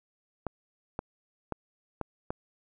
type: clicks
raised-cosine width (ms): 1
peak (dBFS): -18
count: 5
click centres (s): 0.467 / 0.991 / 1.523 / 2.013 / 2.305
effects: none